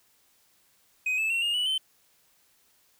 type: tone with pitch steps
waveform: triangle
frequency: 2512 / 2616 / 2724 / 2836 / 2953 / 3075 Hz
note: D#7 / E7 / F7 / F7 / F#7 / G7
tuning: +16 / -14 / -44 / +26 / -4 / -34 cents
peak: -23 dBFS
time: 1.06-1.78 s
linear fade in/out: 5 ms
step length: 120 ms
effects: white hiss -65 dBFS RMS until 2.99 s